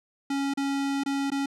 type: tone with dropouts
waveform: square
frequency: 277.2 Hz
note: C#4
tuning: in tune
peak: -26 dBFS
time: 0.3-1.46 s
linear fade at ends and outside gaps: 5 ms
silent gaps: 0.538-0.573 / 1.036-1.06 / 1.303-1.317 s
effects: low-pass 8000 Hz 12 dB/octave